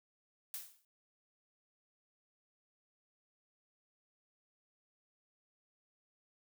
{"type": "noise with exponential decay", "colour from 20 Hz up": "blue", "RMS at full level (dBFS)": -40, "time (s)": [0.54, 0.85], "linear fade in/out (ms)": 1, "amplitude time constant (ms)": 67, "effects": []}